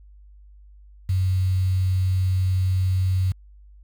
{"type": "tone with quantisation", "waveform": "sine", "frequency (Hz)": 93.2, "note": "F#2", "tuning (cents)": 13, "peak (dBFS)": -18, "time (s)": [1.09, 3.32], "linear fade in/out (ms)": 5, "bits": 7, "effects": ["added 50 Hz sine -45 dBFS peak until 3.83 s"]}